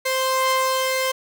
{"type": "tone pair together", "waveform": "sawtooth", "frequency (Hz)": [522.7, 1046.5], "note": ["C5", "C6"], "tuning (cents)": [-2, 0], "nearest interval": "octave", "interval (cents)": 1202, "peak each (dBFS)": -18, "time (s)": [0.05, 1.12], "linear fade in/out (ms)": 10, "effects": []}